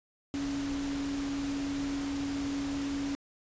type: tone in noise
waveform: sine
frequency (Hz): 280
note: C#4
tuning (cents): +18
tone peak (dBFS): -31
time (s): 0.34-3.15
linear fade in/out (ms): 0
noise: pink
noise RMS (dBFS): -41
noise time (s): 0.34-3.15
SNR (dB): +7
effects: resampled to 16000 Hz